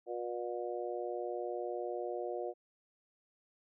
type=harmonic tone; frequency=120 Hz; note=B2; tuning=49 cents flat; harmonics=3 / 4 / 5 / 6; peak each=-40 / -41 / -42 / -43 dBFS; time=0.06-2.54 s; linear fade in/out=50 ms; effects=none